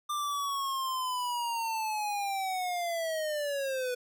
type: linear sweep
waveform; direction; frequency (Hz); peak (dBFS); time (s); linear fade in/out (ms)
square; down; 1194 to 490; -31; 0.09-3.95; 10
effects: none